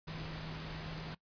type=tone in noise; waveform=sine; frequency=158.7 Hz; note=D#3; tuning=35 cents sharp; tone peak=-44 dBFS; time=0.07-1.15 s; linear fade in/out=10 ms; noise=pink; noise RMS=-45 dBFS; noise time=0.07-1.15 s; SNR=-2 dB; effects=noise-tail reverb RT60 0.1 s tail -20 dB re dry + resampled to 11025 Hz